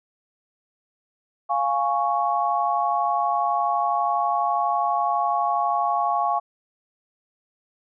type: chord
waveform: sine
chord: Db major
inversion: first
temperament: equal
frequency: 698.5 / 830.6 / 1108.7 Hz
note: F5 / Ab5 / Db6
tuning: 0 / 0 / 0 cents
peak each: -24 dBFS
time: 1.49-6.4 s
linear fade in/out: 20 ms
effects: none